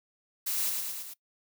blue noise with echo, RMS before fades -31 dBFS, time 0.46-0.7 s, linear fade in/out 10 ms, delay 110 ms, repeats 4, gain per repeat -3 dB, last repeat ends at 1.14 s, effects noise-tail reverb RT60 0.1 s tail -21 dB re dry

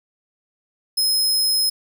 sawtooth tone, 5130 Hz, E8, 48 cents flat, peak -14 dBFS, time 0.97-1.7 s, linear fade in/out 10 ms, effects none

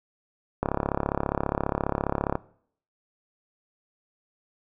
click train, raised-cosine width 1 ms, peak -10 dBFS, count 61, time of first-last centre 0.63-2.354 s, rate 34.8 Hz, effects noise-tail reverb RT60 0.6 s tail -20 dB re dry

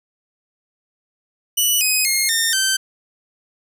10% pulse tone with pitch steps, 2958 / 2516 / 2141 / 1820.9 / 1548.9 Hz, F#7 / D#7 / C7 / A#6 / G6, -1 / +19 / +39 / -41 / -21 cents, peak -7 dBFS, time 1.57-2.77 s, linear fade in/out 10 ms, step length 240 ms, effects none

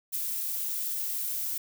violet noise with ADSR envelope, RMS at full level -29 dBFS, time 0.12-1.58 s, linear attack 25 ms, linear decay 21 ms, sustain -3 dB, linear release 4 ms, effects none

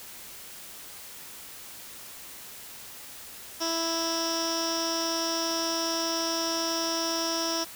15% pulse tone with low-pass filter, 329.6 Hz, E4, in tune, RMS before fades -29 dBFS, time 3.6-7.65 s, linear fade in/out 20 ms, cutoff 5500 Hz, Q 8, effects white hiss -44 dBFS RMS until 7.75 s

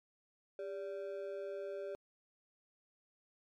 triangle ring-modulated tone, 489.4 Hz, B4, 16 cents flat, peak -35 dBFS, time 0.59-1.95 s, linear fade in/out 0 ms, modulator 89.2 Hz, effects MP3 64 kbps

